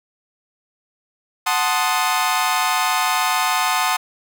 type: chord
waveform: sawtooth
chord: F# diminished seventh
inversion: none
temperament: equal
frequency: 740 / 880 / 1046.5 / 1244.5 Hz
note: F#5 / A5 / C6 / Eb6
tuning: 0 / 0 / 0 / 0 cents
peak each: -19 dBFS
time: 1.46-3.97 s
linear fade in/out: 10 ms
effects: none